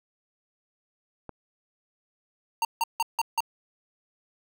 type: click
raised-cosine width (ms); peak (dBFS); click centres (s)
1; -24; 1.293
type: tone bursts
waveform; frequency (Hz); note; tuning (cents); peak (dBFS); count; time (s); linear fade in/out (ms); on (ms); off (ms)
square; 919; A#5; -25; -23; 5; 2.62-3.405; 2; 29; 160
effects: none